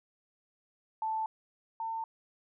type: tone pair in turn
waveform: sine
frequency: 880 / 901.1 Hz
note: A5 / A5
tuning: 0 / +41 cents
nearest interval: unison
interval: 41 cents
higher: second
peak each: -30 / -33 dBFS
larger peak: first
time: 1.02-1.26 / 1.8-2.04 s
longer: neither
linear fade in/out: 2 ms
effects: none